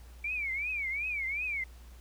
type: tone with vibrato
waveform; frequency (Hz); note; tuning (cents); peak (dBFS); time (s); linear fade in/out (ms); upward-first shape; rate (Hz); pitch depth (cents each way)
sine; 2298; D7; -38; -31; 0.24-1.64; 5; triangle; 2.7; 200
effects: added 60 Hz sine -48 dBFS peak until 2 s + pink hiss -60 dBFS RMS until 2 s